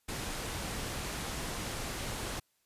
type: low-pass noise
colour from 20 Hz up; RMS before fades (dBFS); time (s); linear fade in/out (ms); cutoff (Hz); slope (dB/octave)
pink; -38; 0.08-2.4; 10; 12000; 24
effects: white hiss -75 dBFS RMS until 2.65 s + resampled to 32000 Hz